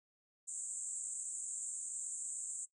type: band-pass noise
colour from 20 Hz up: pink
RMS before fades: -43 dBFS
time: 0.47-2.66 s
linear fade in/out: 20 ms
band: 7200 to 8500 Hz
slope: 96 dB/octave
effects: noise-tail reverb RT60 0.1 s tail -17 dB re dry